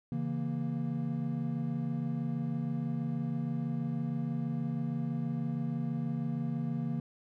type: chord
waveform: triangle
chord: A# diminished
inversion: first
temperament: equal with one note detuned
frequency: 138.59 / 164.81 / 233.8 Hz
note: C#3 / E3 / A#3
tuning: 0 / 0 / +5 cents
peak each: -34 / -34 / -33 dBFS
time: 0.12-7 s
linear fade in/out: 2 ms
effects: none